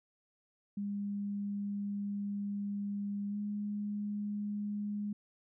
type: tone with pitch glide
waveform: sine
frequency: 202.4 to 206.5 Hz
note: G#3 to G#3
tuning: -44 to -10 cents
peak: -34 dBFS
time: 0.77-5.13 s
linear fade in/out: 5 ms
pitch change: +34 cents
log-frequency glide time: 3.29-3.37 s
effects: none